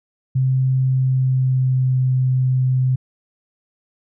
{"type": "tone with pitch glide", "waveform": "sine", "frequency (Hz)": [130.8, 129], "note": ["C3", "C3"], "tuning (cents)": [0, -24], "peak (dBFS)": -14, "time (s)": [0.35, 2.96], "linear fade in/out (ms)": 10, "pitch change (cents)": -24, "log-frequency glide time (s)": [0.85, 2], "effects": []}